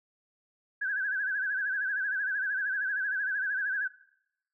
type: tone with vibrato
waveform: sine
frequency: 1593 Hz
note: G6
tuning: 27 cents sharp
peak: -28 dBFS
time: 0.81-3.88 s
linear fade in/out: 10 ms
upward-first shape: sine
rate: 13 Hz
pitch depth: 100 cents each way
effects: noise-tail reverb RT60 0.8 s tail -20 dB re dry